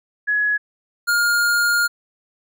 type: tone pair in turn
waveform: sine / square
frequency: 1684 / 1416.1 Hz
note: G#6 / F6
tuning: +24 / +24 cents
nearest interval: minor third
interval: 300 cents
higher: first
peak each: -16 dBFS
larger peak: neither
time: 0.27-0.58 / 1.07-1.88 s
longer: second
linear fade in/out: 20 ms
effects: none